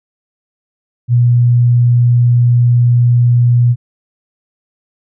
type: tone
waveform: sine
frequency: 121 Hz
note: B2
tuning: 35 cents flat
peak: -6 dBFS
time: 1.08-3.76 s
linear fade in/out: 50 ms
effects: none